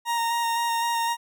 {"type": "tone with vibrato", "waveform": "40% pulse", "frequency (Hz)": 931, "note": "A#5", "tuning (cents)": -2, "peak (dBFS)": -22, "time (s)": [0.05, 1.17], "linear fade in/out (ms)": 50, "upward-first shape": "square", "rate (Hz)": 3.9, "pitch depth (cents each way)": 12, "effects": []}